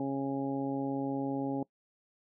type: harmonic tone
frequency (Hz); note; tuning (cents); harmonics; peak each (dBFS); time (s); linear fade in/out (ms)
137.2; C#3; -17; 1 / 2 / 3 / 4 / 5 / 6; -41 / -32 / -41 / -40 / -48 / -41; 0-1.63; 2
effects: noise-tail reverb RT60 0.1 s tail -22 dB re dry